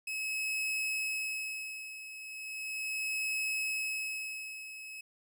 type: tone with tremolo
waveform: 40% pulse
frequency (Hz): 2573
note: E7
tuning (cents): -43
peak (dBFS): -30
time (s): 0.07-5.01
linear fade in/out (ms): 5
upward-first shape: sine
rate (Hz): 0.37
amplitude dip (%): 75
effects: none